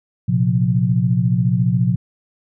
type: chord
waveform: sine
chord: Bb suspended second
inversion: none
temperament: equal with one note detuned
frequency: 116.54 / 130.81 / 177.77 Hz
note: Bb2 / C3 / F3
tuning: 0 / 0 / +31 cents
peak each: -18 dBFS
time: 0.28-1.96 s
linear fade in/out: 10 ms
effects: none